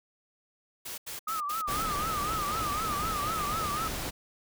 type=noise bursts; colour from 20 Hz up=white; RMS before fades=-39 dBFS; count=5; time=0.85-1.832 s; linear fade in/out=10 ms; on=130 ms; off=83 ms
type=tone with vibrato; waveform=sine; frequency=1234 Hz; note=D#6; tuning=15 cents flat; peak=-30 dBFS; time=1.27-3.88 s; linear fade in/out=5 ms; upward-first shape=triangle; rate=4 Hz; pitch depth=140 cents each way
type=noise; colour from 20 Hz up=pink; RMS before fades=-35 dBFS; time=1.67-4.11 s; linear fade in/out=20 ms
effects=none